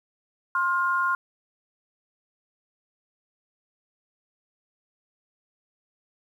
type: tone pair together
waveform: sine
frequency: 1059.3 / 1414 Hz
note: C6 / F6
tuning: +21 / +21 cents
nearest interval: perfect fourth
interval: 500 cents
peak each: -24 dBFS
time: 0.55-1.15 s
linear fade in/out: 2 ms
effects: 9-bit